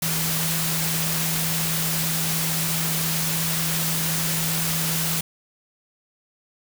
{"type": "tone in noise", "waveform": "sine", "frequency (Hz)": 162.1, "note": "E3", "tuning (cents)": -29, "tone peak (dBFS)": -27, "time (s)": [0.02, 5.21], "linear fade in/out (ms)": 5, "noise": "white", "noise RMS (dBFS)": -25, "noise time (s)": [0.02, 5.21], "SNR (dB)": -5, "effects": []}